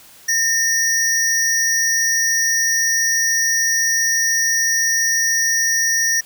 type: tone pair together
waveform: square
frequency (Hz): 1823 / 5778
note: A#6 / F#8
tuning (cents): -39 / -42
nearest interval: octave + minor sixth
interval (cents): 1997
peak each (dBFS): -19 / -18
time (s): 0.28-6.21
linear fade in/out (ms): 10
effects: white hiss -45 dBFS RMS until 6.25 s